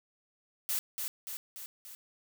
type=noise with echo; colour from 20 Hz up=blue; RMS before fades=-32 dBFS; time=0.69-0.79 s; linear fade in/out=0 ms; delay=290 ms; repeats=4; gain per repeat=-4 dB; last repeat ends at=1.95 s; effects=none